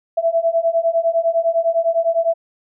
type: beating tone pair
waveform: sine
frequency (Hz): 659.3 / 669.2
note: E5 / E5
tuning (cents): 0 / +26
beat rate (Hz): 9.9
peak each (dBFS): -18 / -17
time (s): 0.17-2.34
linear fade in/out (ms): 10
effects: none